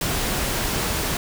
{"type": "noise", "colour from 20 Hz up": "pink", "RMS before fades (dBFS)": -24, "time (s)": [0.01, 1.17], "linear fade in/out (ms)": 2, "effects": []}